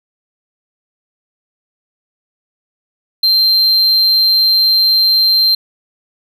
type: tone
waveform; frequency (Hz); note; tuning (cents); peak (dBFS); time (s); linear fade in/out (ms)
triangle; 4148; C8; -16; -7; 3.23-5.55; 5
effects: none